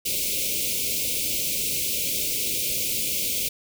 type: band-stop noise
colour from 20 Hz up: white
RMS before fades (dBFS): -26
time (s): 0.05-3.49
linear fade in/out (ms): 10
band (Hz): 590 to 2200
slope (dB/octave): 96
effects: none